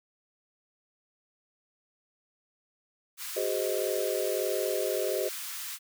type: high-pass noise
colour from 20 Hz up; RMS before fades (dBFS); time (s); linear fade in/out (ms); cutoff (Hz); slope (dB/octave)
white; -38; 3.17-5.79; 50; 1100; 24
type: chord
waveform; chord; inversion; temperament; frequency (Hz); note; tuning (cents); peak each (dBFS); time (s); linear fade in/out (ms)
sine; Ab dominant seventh; third; just; 373.8 / 415.3 / 519.1 / 623; Gb4 / Ab4 / C5 / Eb5; +18 / 0 / -14 / +2; -33; 3.36-5.29; 10
effects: none